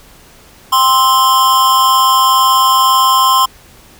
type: tone with amplitude modulation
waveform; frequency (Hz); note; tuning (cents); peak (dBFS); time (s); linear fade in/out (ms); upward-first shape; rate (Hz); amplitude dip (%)
square; 1046.5; C6; 0; -5; 0.72-3.46; 10; sine; 258; 65
effects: pink hiss -42 dBFS RMS until 3.99 s